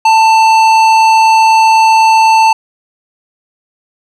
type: tone with tanh clipping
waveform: sine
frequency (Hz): 888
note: A5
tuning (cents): +16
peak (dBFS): -6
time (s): 0.05-2.53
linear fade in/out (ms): 5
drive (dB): 14
effects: none